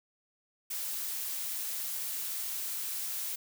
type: noise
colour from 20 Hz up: blue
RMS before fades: -36 dBFS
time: 0.7-3.36 s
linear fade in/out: 10 ms
effects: none